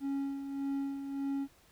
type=tone with tremolo; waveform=triangle; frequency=276.4 Hz; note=C#4; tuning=5 cents flat; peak=-29 dBFS; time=0-1.48 s; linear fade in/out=50 ms; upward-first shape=sine; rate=1.7 Hz; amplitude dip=55%; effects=pink hiss -64 dBFS RMS until 1.71 s